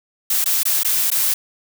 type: noise with dropouts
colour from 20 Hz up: blue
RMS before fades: -18 dBFS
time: 0.3-1.34 s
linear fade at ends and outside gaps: 5 ms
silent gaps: 0.443-0.458 / 0.633-0.653 / 0.833-0.847 / 1.103-1.115 s
effects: none